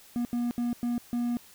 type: tone bursts at uneven times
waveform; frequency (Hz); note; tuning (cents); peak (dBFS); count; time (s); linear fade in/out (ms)
triangle; 240; B3; -49; -24; 5; 0.16-0.25 / 0.33-0.51 / 0.58-0.73 / 0.83-0.98 / 1.13-1.37; 0
effects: white hiss -54 dBFS RMS until 1.54 s